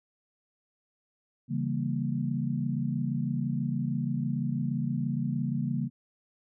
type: chord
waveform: sine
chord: C# diminished seventh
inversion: none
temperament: equal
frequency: 138.59 / 164.81 / 196 / 233.1 Hz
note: C#3 / E3 / G3 / Bb3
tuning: 0 / 0 / 0 / 0 cents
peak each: -31 / -34 / -35 / -32 dBFS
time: 1.48-5.9 s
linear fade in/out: 50 ms
effects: none